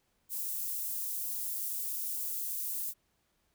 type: high-pass noise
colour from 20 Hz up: white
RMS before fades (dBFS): -36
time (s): 0.29-2.94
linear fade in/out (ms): 50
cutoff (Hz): 11000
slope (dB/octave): 12
effects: pink hiss -75 dBFS RMS until 3.54 s